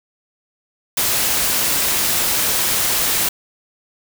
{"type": "noise", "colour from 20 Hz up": "white", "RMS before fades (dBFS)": -18, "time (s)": [0.97, 3.29], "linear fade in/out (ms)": 5, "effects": []}